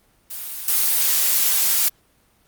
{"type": "noise with level steps", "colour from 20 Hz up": "blue", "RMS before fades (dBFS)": [-31, -18], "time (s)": [0.3, 1.89], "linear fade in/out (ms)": 10, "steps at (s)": 0.68, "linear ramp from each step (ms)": 2, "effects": ["pink hiss -60 dBFS RMS until 2.47 s", "Opus 32 kbps"]}